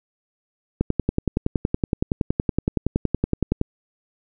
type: click train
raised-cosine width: 3 ms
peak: -6 dBFS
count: 31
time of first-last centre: 0.81-3.614 s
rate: 10.7 Hz
effects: none